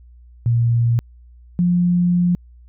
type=tone pair in turn; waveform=sine; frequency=117.7 / 176.35 Hz; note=A#2 / F3; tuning=+17 / +17 cents; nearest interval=perfect fifth; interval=700 cents; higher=second; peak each=-13 dBFS; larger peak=neither; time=0.46-0.99 / 1.59-2.35 s; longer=second; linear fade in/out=0 ms; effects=added 60 Hz sine -42 dBFS peak until 2.68 s